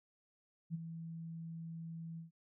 sine tone with ADSR envelope, 164.6 Hz, E3, 2 cents flat, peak -34 dBFS, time 0.7-2.31 s, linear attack 44 ms, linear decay 21 ms, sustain -9 dB, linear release 130 ms, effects none

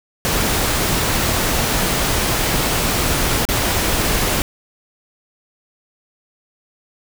pink noise with dropouts, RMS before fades -18 dBFS, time 0.25-4.42 s, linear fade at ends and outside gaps 0 ms, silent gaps 3.452-3.488 s, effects none

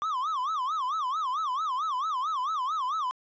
triangle tone with vibrato, 1142 Hz, D6, 49 cents flat, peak -25 dBFS, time 0.02-3.11 s, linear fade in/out 0 ms, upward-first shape sine, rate 4.5 Hz, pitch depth 240 cents each way, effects resampled to 16000 Hz + 11-bit

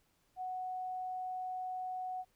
sine tone, 740 Hz, F#5, in tune, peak -37 dBFS, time 0.36-2.25 s, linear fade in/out 50 ms, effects pink hiss -74 dBFS RMS until 2.35 s

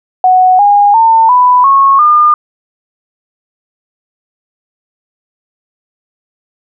sine tone with pitch steps, 740 / 816.4 / 900.6 / 993.5 / 1096 / 1209.1 Hz, F#5 / G#5 / A5 / B5 / C#6 / D#6, 0 / -30 / +40 / +10 / -20 / -50 cents, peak -3 dBFS, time 0.24-2.34 s, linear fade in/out 2 ms, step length 350 ms, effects none

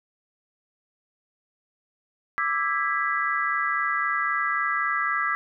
sine chord, E dominant seventh, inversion third, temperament equal with one note detuned, 1174.7 / 1318.5 / 1644 / 1975.5 Hz, D6 / E6 / G#6 / B6, 0 / 0 / -18 / 0 cents, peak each -28 dBFS, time 2.38-5.35 s, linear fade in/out 0 ms, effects none

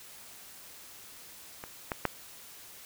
clicks, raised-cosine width 0.5 ms, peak -25 / -16 / -11 dBFS, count 3, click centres 1.639 / 1.918 / 2.053 s, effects white hiss -50 dBFS RMS until 2.85 s

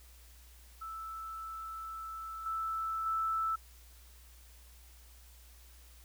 sine tone with level steps, 1318.5 Hz, E6, in tune, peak -40 / -33 / -30 dBFS, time 0.81-3.56 s, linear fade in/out 10 ms, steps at 2.46 / 3.06 s, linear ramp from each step 2 ms, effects added 60 Hz sine -55 dBFS peak until 6.04 s + white hiss -61 dBFS RMS until 6.04 s

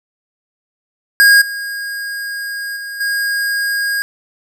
square tone with level steps, 1631 Hz, G#6, 32 cents flat, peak -6 / -22 / -25 / -16 dBFS, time 1.2-4.02 s, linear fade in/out 0 ms, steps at 1.41 / 2.76 / 3 s, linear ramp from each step 10 ms, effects none

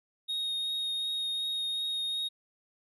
triangle tone with vibrato, 3729 Hz, A#7, in tune, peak -29 dBFS, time 0.28-2.29 s, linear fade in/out 20 ms, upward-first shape triangle, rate 2.7 Hz, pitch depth 12 cents each way, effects none

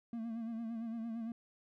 triangle tone with vibrato, 228.2 Hz, A#3, 37 cents flat, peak -36 dBFS, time 0.13-1.32 s, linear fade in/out 2 ms, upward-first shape sine, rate 8.8 Hz, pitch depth 52 cents each way, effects none

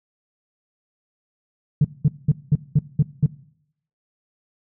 sine tone bursts, 146.83 Hz, D3, in tune, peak -10 dBFS, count 7, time 1.81-3.262 s, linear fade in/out 5 ms, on 36 ms, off 200 ms, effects noise-tail reverb RT60 0.7 s tail -20 dB re dry + tanh soft clip ceiling -8 dBFS

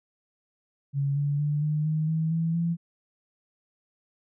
sine tone with pitch steps, 140 / 143.77 / 147.64 / 151.62 / 155.7 / 159.89 / 164.2 / 168.62 Hz, C#3 / D3 / D3 / D#3 / D#3 / D#3 / E3 / E3, +18 / -36 / +9 / -44 / +2 / +47 / -6 / +40 cents, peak -23 dBFS, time 0.93-2.77 s, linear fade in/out 50 ms, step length 230 ms, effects none

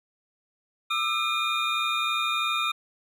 triangle tone cluster, 1200 / 1323 / 2425 / 3672 Hz, D6 / E6 / D#7 / A#7, +37 / +6 / -45 / -27 cents, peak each -28 dBFS, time 0.9-2.72 s, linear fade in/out 10 ms, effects none

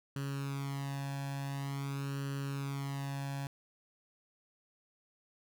sawtooth tone with flanger, 138.9 Hz, C#3, 4 cents sharp, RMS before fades -38 dBFS, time 0.16-3.47 s, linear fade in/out 2 ms, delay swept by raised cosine 0.68 to 1.19 ms, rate 0.47 Hz, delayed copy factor +0.8, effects none

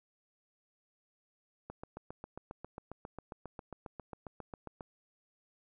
click train, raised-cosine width 1 ms, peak -29 dBFS, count 24, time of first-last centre 1.7-4.808 s, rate 7.4 Hz, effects none

